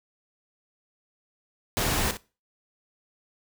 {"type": "noise with echo", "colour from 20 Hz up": "pink", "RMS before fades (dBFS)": -26, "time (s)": [1.77, 2.11], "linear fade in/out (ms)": 0, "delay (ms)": 60, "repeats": 1, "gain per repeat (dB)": -11, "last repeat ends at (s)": 2.17, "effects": ["noise-tail reverb RT60 0.3 s tail -19 dB re dry"]}